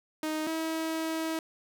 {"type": "tone pair in turn", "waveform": "sawtooth", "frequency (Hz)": [311.1, 321.9], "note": ["D#4", "E4"], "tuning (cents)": [0, -41], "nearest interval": "minor second", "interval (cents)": 59, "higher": "second", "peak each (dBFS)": -26, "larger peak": "neither", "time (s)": [[0.23, 0.47], [0.47, 1.39]], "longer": "second", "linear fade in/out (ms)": 2, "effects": []}